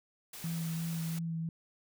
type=noise; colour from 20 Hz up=white; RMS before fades=-46 dBFS; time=0.33-1.19 s; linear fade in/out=5 ms
type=tone with vibrato; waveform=sine; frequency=164.81 Hz; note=E3; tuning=in tune; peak=-33 dBFS; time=0.44-1.49 s; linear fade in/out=2 ms; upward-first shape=sine; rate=2.9 Hz; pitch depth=16 cents each way
effects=none